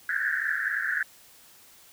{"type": "band-pass noise", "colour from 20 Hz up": "white", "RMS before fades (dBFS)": -28, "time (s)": [0.09, 1.03], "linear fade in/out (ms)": 2, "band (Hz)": [1500, 1800], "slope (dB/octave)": 96, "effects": ["white hiss -54 dBFS RMS until 1.92 s"]}